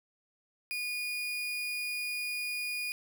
35% pulse tone, 2450 Hz, D#7, 27 cents flat, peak -31 dBFS, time 0.71-2.92 s, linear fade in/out 0 ms, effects none

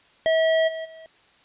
square tone with level steps, 645 Hz, E5, 38 cents flat, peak -18 / -30 / -42 dBFS, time 0.26-1.06 s, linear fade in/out 0 ms, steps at 0.67 / 0.84 s, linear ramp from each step 20 ms, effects white hiss -57 dBFS RMS until 1.44 s + resampled to 8000 Hz

